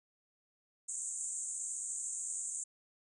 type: band-pass noise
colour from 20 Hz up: pink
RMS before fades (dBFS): -40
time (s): 0.88-2.64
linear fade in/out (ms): 10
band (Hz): 6800 to 8800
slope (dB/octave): 96
effects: none